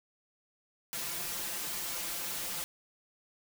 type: noise with comb filter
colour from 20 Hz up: white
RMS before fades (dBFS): -37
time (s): 0.93-2.64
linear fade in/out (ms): 0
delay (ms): 5.8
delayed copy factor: +0.95
effects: none